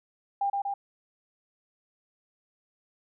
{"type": "tone with echo", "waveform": "sine", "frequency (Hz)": 799, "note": "G5", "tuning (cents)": 33, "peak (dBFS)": -24, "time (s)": [0.41, 0.5], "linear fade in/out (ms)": 5, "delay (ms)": 120, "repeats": 2, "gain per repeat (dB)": -2, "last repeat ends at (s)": 0.74, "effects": []}